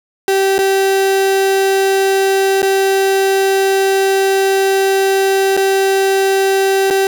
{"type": "tone with dropouts", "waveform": "35% pulse", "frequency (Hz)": 387.7, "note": "G4", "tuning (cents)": -19, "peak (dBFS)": -9, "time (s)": [0.28, 7.07], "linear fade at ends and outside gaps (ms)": 1, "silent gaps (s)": [[0.581, 0.589], [2.619, 2.628], [5.567, 5.574], [6.902, 6.908]], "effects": []}